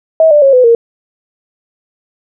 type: tone with pitch steps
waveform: sine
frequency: 642 / 592.1 / 546.1 / 503.7 / 464.6 Hz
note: E5 / D5 / C#5 / B4 / A#4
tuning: -46 / +14 / -26 / +34 / -6 cents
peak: -3 dBFS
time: 0.2-0.75 s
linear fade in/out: 2 ms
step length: 110 ms
effects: none